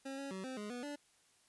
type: tone with pitch steps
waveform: 25% pulse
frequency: 270.5 / 276.4 / 189.6 / 260 / 208.5 / 244.7 / 290.4 Hz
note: C#4 / C#4 / F#3 / C4 / G#3 / B3 / D4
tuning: -42 / -5 / +43 / -11 / +7 / -16 / -19 cents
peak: -38 dBFS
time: 0.05-0.96 s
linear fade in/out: 10 ms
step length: 130 ms
effects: white hiss -70 dBFS RMS until 1.48 s + resampled to 24000 Hz